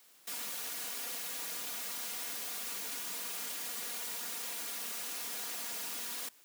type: noise with comb filter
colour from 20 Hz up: white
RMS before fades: -40 dBFS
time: 0.27-6.29 s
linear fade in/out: 5 ms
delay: 4.2 ms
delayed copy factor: +0.85
effects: white hiss -62 dBFS RMS until 6.44 s + high-pass 200 Hz 12 dB/octave